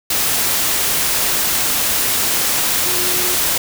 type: tone in noise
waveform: sine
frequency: 359.3 Hz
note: F4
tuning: 49 cents sharp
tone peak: -27 dBFS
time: 2.86-3.35 s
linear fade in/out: 5 ms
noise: white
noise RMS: -17 dBFS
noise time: 0.1-3.58 s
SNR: -13 dB
effects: none